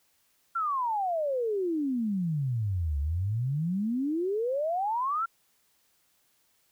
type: exponential two-way sweep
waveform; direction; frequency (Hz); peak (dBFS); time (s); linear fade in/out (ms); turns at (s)
sine; down then up; 1394 to 69.2 to 1394; -26; 0.55-5.26; 10; 2.99
effects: white hiss -69 dBFS RMS until 6.71 s